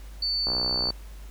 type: tone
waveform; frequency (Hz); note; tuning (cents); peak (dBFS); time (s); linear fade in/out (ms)
sine; 4500; C#8; +25; -24; 0.22-0.91; 5
type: click train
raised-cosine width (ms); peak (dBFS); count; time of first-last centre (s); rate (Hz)
1; -19; 28; 0.47-0.904; 62.2
effects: added 50 Hz sine -39 dBFS peak until 1.3 s + pink hiss -53 dBFS RMS until 1.3 s